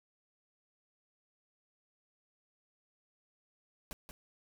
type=noise with echo; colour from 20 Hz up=pink; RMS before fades=-43 dBFS; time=3.91-3.93 s; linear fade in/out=0 ms; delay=180 ms; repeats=1; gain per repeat=-6 dB; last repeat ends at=4.11 s; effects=none